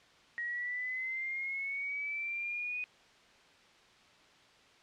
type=linear sweep; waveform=sine; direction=up; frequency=1889 to 2489 Hz; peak=-34 dBFS; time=0.38-2.84 s; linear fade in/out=0 ms; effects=white hiss -61 dBFS RMS until 4.82 s + low-pass 4000 Hz 12 dB/octave